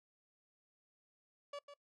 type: tone with echo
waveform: 30% pulse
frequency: 573 Hz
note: D5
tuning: 43 cents flat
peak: -40 dBFS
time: 1.53-1.59 s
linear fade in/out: 5 ms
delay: 150 ms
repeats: 1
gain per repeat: -9 dB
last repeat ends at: 1.74 s
effects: noise-tail reverb RT60 0.1 s tail -22 dB re dry + low-pass 5000 Hz 12 dB/octave